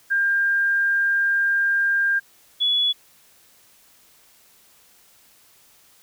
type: tone pair in turn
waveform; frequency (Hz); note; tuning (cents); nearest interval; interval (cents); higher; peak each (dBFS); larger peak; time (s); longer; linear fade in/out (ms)
sine; 1600 / 3402; G6 / G#7; +35 / +41; octave + minor second; 1306; second; -17; neither; 0.1-2.2 / 2.6-2.93; first; 20
effects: white hiss -55 dBFS RMS until 6.02 s